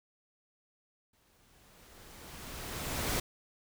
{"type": "noise with exponential growth", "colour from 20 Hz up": "pink", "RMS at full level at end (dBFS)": -31, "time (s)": [1.13, 3.2], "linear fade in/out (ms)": 5, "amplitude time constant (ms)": 450, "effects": []}